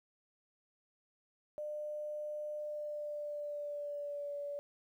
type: tone with pitch glide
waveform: sine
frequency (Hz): 600 to 574.9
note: D5 to D5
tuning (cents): +37 to -37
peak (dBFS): -38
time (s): 1.58-4.59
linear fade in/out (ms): 0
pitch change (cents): -74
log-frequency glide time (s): 2.58-4.35
effects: 12-bit